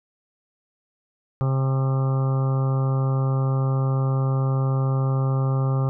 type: harmonic tone with a mistuned harmonic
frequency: 133.5 Hz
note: C3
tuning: 35 cents sharp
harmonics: 1 / 2 / 3 / 4 / 5 / 6 / 7 / 8 / 9 / 10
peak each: -19 / -35 / -34 / -34 / -43 / -38 / -43 / -41 / -36 / -46 dBFS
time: 1.41-5.89 s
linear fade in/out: 0 ms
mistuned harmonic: 7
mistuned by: -38 cents
effects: none